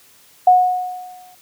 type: tone with exponential decay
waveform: sine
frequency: 730 Hz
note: F#5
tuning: 24 cents flat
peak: -5 dBFS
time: 0.47-1.35 s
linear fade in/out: 5 ms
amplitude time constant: 190 ms
effects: white hiss -50 dBFS RMS until 1.41 s + high-pass 60 Hz 12 dB/octave